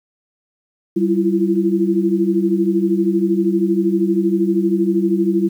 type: tone cluster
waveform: sine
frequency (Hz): 194.1 / 331.1 / 343.8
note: G3 / E4 / F4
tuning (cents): -17 / +8 / -27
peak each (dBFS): -18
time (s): 0.96-5.49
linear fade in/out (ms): 10
effects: 8-bit